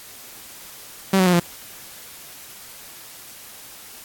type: tone with pitch steps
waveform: sawtooth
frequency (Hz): 192.4 / 185.63 / 179.1 / 172.8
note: G3 / F#3 / F3 / F3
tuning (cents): -32 / +6 / +44 / -18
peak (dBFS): -10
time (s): 1.13-1.398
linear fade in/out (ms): 5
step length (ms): 67
effects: white hiss -41 dBFS RMS until 4.04 s + AAC 64 kbps